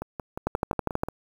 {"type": "two click trains", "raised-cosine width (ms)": 1, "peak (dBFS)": [-10, -18], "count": [8, 7], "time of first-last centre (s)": [[0.47, 1.035], [0.02, 1.086]], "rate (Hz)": [12.4, 5.63], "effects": ["7-bit"]}